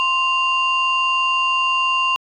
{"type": "tone pair together", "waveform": "sine", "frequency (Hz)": [1046.5, 2783], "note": ["C6", "F7"], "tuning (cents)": [0, -7], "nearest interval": "octave + perfect fourth", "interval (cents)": 1693, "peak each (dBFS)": -17, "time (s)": [0, 2.16], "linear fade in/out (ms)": 0, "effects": ["tanh soft clip ceiling -11 dBFS"]}